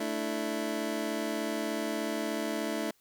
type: chord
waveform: 25% pulse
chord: A suspended fourth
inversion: none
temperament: just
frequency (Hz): 220 / 293.3 / 330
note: A3 / D4 / E4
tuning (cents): 0 / -2 / +2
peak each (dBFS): -32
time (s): 0-2.91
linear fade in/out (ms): 5
effects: white hiss -68 dBFS RMS until 3 s